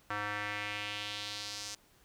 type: tone with band-pass filter sweep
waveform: square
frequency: 103.83 Hz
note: G#2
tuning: in tune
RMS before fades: -39 dBFS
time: 0.1-1.75 s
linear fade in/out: 5 ms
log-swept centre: 1400 to 6000 Hz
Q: 2.1
effects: pink hiss -65 dBFS RMS until 2.04 s